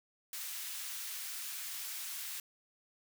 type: high-pass noise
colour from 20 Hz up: white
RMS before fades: -42 dBFS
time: 0.33-2.4 s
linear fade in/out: 2 ms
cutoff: 1500 Hz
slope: 12 dB/octave
effects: none